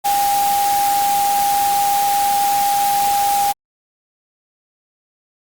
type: tone in noise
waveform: sine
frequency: 806 Hz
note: G5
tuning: 48 cents sharp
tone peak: -14 dBFS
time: 0.04-3.53 s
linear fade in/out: 20 ms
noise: white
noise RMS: -24 dBFS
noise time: 0.04-3.53 s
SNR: +7 dB
effects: Opus 48 kbps